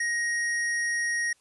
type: tone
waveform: square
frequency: 1878 Hz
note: A#6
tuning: 12 cents sharp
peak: -26 dBFS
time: 0-1.33 s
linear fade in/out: 5 ms
effects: white hiss -65 dBFS RMS until 1.4 s + resampled to 24000 Hz

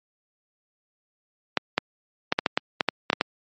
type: clicks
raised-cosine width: 0.3 ms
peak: -3 dBFS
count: 11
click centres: 1.573 / 1.78 / 2.324 / 2.389 / 2.462 / 2.575 / 2.808 / 2.887 / 3.101 / 3.131 / 3.211 s
effects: high-pass 200 Hz 12 dB/octave + MP3 32 kbps

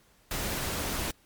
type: noise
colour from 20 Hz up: pink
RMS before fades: -32 dBFS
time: 0.31-1.11 s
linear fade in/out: 2 ms
effects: pink hiss -63 dBFS RMS until 1.25 s + MP3 96 kbps

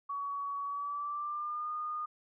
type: tone with pitch glide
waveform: sine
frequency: 1128 to 1223 Hz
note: C#6 to D#6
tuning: +30 to -30 cents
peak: -34 dBFS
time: 0.09-2.06 s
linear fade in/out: 10 ms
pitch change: +140 cents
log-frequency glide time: 0.64-1.71 s
effects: none

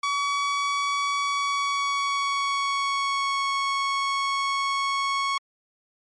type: tone with pitch glide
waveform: sawtooth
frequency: 1134 to 1104.9 Hz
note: C#6 to C#6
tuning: +39 to -6 cents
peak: -19 dBFS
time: 0.03-5.38 s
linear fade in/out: 5 ms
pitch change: -45 cents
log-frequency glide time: 1.18-3.49 s
effects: low-pass 6000 Hz 12 dB/octave + MP3 48 kbps

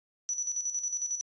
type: tone with tremolo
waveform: sine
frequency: 5920 Hz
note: F#8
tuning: in tune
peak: -28 dBFS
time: 0.29-1.21 s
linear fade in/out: 0 ms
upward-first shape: square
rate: 11 Hz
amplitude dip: 60%
effects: resampled to 16000 Hz

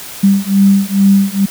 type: beating tone pair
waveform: sine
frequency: 196 / 198.3 Hz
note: G3 / G3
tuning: 0 / +20 cents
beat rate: 2.3 Hz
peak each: -10 dBFS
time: 0.23-1.46 s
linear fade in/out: 10 ms
effects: white hiss -29 dBFS RMS until 1.5 s

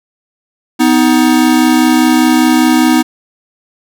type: tone pair together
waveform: square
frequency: 250 / 315 Hz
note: B3 / D#4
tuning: +21 / +21 cents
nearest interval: major third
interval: 400 cents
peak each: -10 dBFS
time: 0.79-3.03 s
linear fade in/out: 20 ms
effects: none

